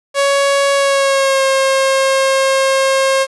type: tone with pitch glide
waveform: sawtooth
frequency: 558 to 536.5 Hz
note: C#5 to C5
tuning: +11 to +43 cents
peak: -7 dBFS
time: 0.14-3.27 s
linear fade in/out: 50 ms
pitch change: -68 cents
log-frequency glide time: 0.74-1.43 s
effects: resampled to 24000 Hz + 7-bit